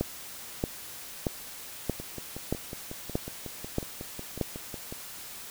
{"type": "two click trains", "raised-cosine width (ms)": 2, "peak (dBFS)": [-24, -13], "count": [17, 8], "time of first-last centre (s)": [[2, 4.925], [0.01, 4.413]], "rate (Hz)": [5.47, 1.59], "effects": ["white hiss -43 dBFS RMS until 5.5 s"]}